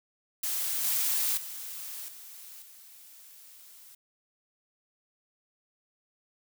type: noise with level steps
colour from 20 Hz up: blue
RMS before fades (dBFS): -31 / -28 / -40 / -47 / -52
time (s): 0.43-3.95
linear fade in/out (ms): 5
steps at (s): 0.84 / 1.37 / 2.08 / 2.62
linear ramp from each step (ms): 5
effects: none